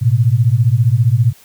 sine beating tone pair, 110 / 125 Hz, A2 / B2, 0 / +21 cents, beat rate 15 Hz, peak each -12 dBFS, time 0.01-1.33 s, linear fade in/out 20 ms, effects white hiss -46 dBFS RMS until 1.44 s

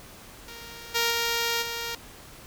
5% pulse tone with level steps, 466.2 Hz, A#4, in tune, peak -30 / -11 / -13 / -19 dBFS, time 0.48-1.95 s, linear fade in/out 2 ms, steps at 0.94 / 1.1 / 1.61 s, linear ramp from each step 20 ms, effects pink hiss -47 dBFS RMS until 2.46 s

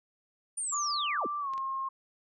sine linear sweep, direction down, 9397 to 150 Hz, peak -31 dBFS, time 0.57-1.27 s, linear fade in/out 10 ms
sine tone with pitch glide, 1174.7 to 1071 Hz, D6 to C6, 0 to +40 cents, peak -31 dBFS, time 0.72-1.89 s, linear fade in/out 10 ms, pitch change -160 cents, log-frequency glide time 1.4-1.5 s
clicks, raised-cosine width 0.2 ms, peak -31 dBFS, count 2, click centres 1.536 / 1.579 s
effects none

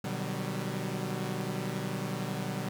sawtooth chord, G major seventh, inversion first, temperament equal with one note detuned, 123.47 / 150.7 / 185 / 196 Hz, B2 / D3 / F#3 / G3, 0 / +45 / 0 / 0 cents, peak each -34 dBFS, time 0.04-2.69 s, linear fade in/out 5 ms, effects 11-bit

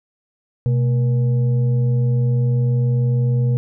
sine tone with frequency modulation, 125.7 Hz, B2, 31 cents sharp, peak -14 dBFS, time 0.66-3.57 s, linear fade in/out 0 ms, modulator 351 Hz, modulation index 0.34, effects none

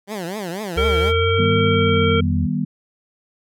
15% pulse tone with vibrato, 190.6 Hz, G3, 48 cents flat, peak -19 dBFS, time 0.07-1.13 s, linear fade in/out 50 ms, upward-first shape triangle, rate 4.1 Hz, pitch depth 280 cents each way
sine exponential two-way sweep, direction up then down, 69.3 to 103.83 to 83.7 Hz, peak -19 dBFS, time 0.76-2.47 s, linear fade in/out 20 ms, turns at 1.54 s
harmonic tone, 456.8 Hz, A#4, 35 cents flat, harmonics 1 / 3 / 5 / 7, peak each -18 / -23 / -25 / -26 dBFS, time 0.77-2.21 s, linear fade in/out 10 ms
sine chord, Eb augmented, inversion none, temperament just, 155.56 / 194.45 / 243.1 Hz, Eb3 / G3 / B3, 0 / -14 / -27 cents, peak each -23 dBFS, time 1.38-2.65 s, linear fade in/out 10 ms
effects none

